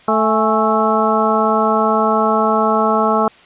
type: harmonic tone with a mistuned harmonic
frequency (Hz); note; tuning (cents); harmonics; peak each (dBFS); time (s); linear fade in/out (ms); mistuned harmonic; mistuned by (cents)
219.5; A3; -4; 1 / 2 / 3 / 4 / 5 / 6; -19 / -19 / -19 / -19 / -19 / -19; 0.08-3.28; 2; 4; -76
effects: white hiss -45 dBFS RMS until 3.45 s + resampled to 8000 Hz